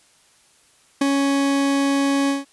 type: tone with ADSR envelope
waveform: 40% pulse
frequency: 277.6 Hz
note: C#4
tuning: 3 cents sharp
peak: -12 dBFS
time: 1.01-2.45 s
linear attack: 7 ms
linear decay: 10 ms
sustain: -4 dB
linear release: 160 ms
effects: white hiss -56 dBFS RMS until 2.52 s + resampled to 24000 Hz